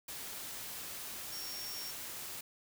sine tone in noise, 5540 Hz, F8, 15 cents flat, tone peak -43 dBFS, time 1.32-1.91 s, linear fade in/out 5 ms, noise white, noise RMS -44 dBFS, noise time 0.08-2.41 s, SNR -2 dB, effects none

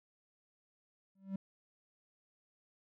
triangle tone with exponential growth, 193.5 Hz, G3, 22 cents flat, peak -31 dBFS, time 1.15-1.36 s, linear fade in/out 5 ms, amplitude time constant 44 ms, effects none

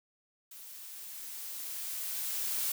blue noise with level ramp, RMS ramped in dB -49 to -32 dBFS, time 0.51-2.72 s, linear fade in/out 5 ms, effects none

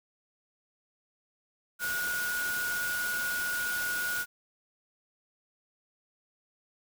sine tone in noise, 1451 Hz, F#6, 34 cents flat, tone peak -30 dBFS, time 1.79-4.26 s, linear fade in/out 50 ms, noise white, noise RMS -37 dBFS, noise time 1.79-4.26 s, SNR +4 dB, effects none

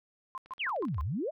sine tone bursts, 1046.5 Hz, C6, in tune, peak -36 dBFS, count 5, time 0.35-1.01 s, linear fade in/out 0 ms, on 28 ms, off 130 ms
click train, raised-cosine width 0.3 ms, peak -40 dBFS, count 10, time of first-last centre 0.46-1.005 s, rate 16.5 Hz
sine exponential two-way sweep, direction down then up, 3401 to 64.7 to 689 Hz, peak -30 dBFS, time 0.59-1.31 s, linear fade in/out 20 ms, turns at 1.01 s
effects none

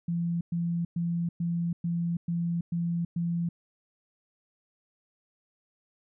sine tone bursts, 170.4 Hz, F3, 42 cents flat, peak -26 dBFS, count 8, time 0.08-3.49 s, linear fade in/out 5 ms, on 330 ms, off 110 ms, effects none

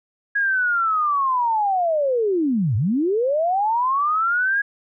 sine linear two-way sweep, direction down then up, 1661.2 to 95.4 to 1661.2 Hz, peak -17 dBFS, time 0.35-4.62 s, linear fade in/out 10 ms, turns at 2.76 s, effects none

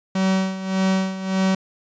45% pulse tone with tremolo, 190 Hz, F#3, 46 cents sharp, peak -16 dBFS, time 0.15-1.55 s, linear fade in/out 5 ms, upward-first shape sine, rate 1.7 Hz, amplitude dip 75%, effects resampled to 16000 Hz

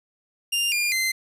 sawtooth tone with pitch steps, 2798 / 2408 / 2072 Hz, F7 / D7 / C7, +3 / +43 / -17 cents, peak -18 dBFS, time 0.52-1.12 s, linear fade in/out 10 ms, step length 200 ms, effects resampled to 32000 Hz + 10-bit

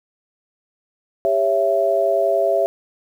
sine chord, C# diminished, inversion second, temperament just, 399.1 / 554.4 / 665.2 Hz, G4 / C#5 / E5, +31 / 0 / +16 cents, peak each -22 / -20 / -17 dBFS, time 1.25-2.66 s, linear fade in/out 0 ms, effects 8-bit

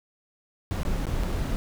brown noise with dropouts, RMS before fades -27 dBFS, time 0.71-1.56 s, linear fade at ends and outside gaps 0 ms, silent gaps 0.832-0.851 / 1.055-1.068 / 1.235-1.24 s, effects none

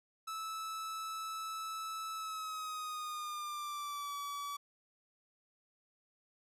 45% pulse tone with pitch glide, 1308 to 1145.3 Hz, E6 to D6, -14 to -44 cents, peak -39 dBFS, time 0.27-4.57 s, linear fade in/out 10 ms, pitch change -230 cents, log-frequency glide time 2.14-4.15 s, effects resampled to 32000 Hz

